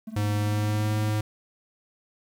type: tone with tremolo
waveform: triangle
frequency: 219.8 Hz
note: A3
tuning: 2 cents flat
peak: -29 dBFS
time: 0.07-1.1 s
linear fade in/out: 5 ms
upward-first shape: triangle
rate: 18 Hz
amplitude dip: 95%
type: tone with pitch glide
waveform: square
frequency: 103.83 to 106.69 Hz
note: G#2 to G#2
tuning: 0 to +47 cents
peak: -24 dBFS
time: 0.16-1.21 s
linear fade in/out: 5 ms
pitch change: +47 cents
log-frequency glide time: 0.33-0.95 s
effects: 10-bit